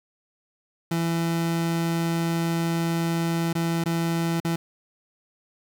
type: tone with dropouts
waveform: 30% pulse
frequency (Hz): 166.9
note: E3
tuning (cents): +22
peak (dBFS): -20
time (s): 0.91-4.56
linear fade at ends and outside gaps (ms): 5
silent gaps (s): 3.53-3.551 / 3.84-3.858 / 4.402-4.447
effects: 9-bit